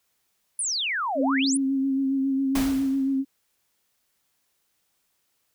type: exponential two-way sweep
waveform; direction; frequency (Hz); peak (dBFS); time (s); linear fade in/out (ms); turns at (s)
sine; down then up; 10270 to 493.9 to 10230; -24; 0.59-1.57; 2; 1.21
type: tone with vibrato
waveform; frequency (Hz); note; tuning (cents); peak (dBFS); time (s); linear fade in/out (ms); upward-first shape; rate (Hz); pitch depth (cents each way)
sine; 270; C#4; -45; -21; 1.15-3.25; 50; sine; 7.3; 26
type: noise with exponential decay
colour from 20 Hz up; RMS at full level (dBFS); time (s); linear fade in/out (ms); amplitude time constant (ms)
pink; -27; 2.55-3.2; 5; 140
effects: white hiss -72 dBFS RMS until 5.54 s